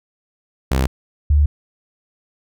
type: tone pair in turn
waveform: sawtooth / sine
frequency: 65.7 / 73.33 Hz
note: C2 / D2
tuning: +8 / -2 cents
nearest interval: major second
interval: 190 cents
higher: second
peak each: -11 / -10 dBFS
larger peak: second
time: 0.71-0.87 / 1.3-1.46 s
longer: neither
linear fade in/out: 5 ms
effects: none